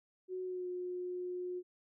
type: tone with pitch glide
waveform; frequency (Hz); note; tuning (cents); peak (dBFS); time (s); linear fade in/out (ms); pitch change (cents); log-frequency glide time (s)
sine; 369.6 to 360.3; F#4 to F#4; -2 to -46; -37; 0.28-1.63; 50; -44; 0.43-0.68
effects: none